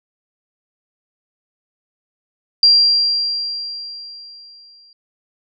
sine tone with exponential decay, 4750 Hz, D8, 19 cents sharp, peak -6 dBFS, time 2.63-4.93 s, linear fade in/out 2 ms, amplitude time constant 500 ms, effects none

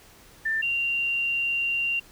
sine tone pair in turn, 1783 / 2769 Hz, A6 / F7, +22 / -15 cents, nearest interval minor sixth, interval 763 cents, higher second, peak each -23 dBFS, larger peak neither, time 0.45-0.62 / 0.62-2 s, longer second, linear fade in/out 10 ms, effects pink hiss -52 dBFS RMS until 2.11 s

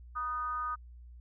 sine tone with frequency modulation, 1237 Hz, D#6, 10 cents flat, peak -32 dBFS, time 0.15-0.76 s, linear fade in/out 20 ms, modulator 272 Hz, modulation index 0.49, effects added 60 Hz sine -48 dBFS peak until 1.2 s

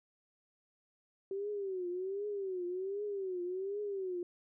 sine tone with vibrato, 383.1 Hz, G4, 40 cents flat, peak -35 dBFS, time 1.31-4.23 s, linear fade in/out 2 ms, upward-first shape triangle, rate 1.3 Hz, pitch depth 160 cents each way, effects none

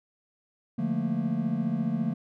triangle chord, Bb major seventh, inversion first, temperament just, 145.68 / 174.81 / 218.5 / 233.1 Hz, D3 / F3 / A3 / Bb3, -14 / +2 / -12 / 0 cents, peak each -32 / -30 / -28 / -28 dBFS, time 0.78-2.14 s, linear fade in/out 10 ms, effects none

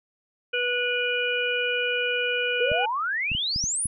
harmonic tone, 489.1 Hz, B4, 17 cents flat, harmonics 1 / 3 / 5 / 6, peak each -28 / -28 / -28 / -30 dBFS, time 0.53-2.86 s, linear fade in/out 10 ms
sine exponential sweep, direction up, 450 to 10610 Hz, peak -24 dBFS, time 2.6-3.87 s, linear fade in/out 5 ms
clicks, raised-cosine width 5 ms, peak -21 dBFS, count 6, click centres 2.717 / 3.317 / 3.35 / 3.561 / 3.64 / 3.857 s
effects none

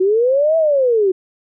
sine linear two-way sweep, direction up then down, 362.3 to 659 to 362.3 Hz, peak -11 dBFS, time 0-1.12 s, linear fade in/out 10 ms, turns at 0.57 s, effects none

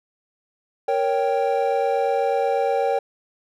triangle chord, G diminished, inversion first, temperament equal, 466.2 / 554.4 / 784 Hz, Bb4 / Db5 / G5, 0 / 0 / 0 cents, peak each -21 dBFS, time 0.88-2.99 s, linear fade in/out 5 ms, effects none

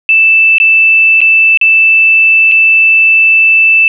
sine tone with dropouts, 2644 Hz, E7, 5 cents sharp, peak -3 dBFS, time 0.09-3.88 s, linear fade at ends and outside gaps 1 ms, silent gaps 0.583-0.6 / 1.206-1.215 / 1.574-1.613 / 2.515-2.519 s, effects none

